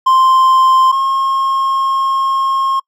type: tone pair in turn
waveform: triangle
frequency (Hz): 1046.5 / 1075.9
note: C6 / C6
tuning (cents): 0 / +48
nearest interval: unison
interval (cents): 48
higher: second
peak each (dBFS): -5 / -10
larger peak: first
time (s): 0.06-0.92 / 0.92-2.8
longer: second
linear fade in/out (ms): 10
effects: noise-tail reverb RT60 0.1 s tail -26 dB re dry